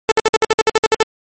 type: tone bursts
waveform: sawtooth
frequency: 440 Hz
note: A4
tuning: in tune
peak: -5 dBFS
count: 12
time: 0.09-1.028 s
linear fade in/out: 0 ms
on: 25 ms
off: 58 ms
effects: MP3 32 kbps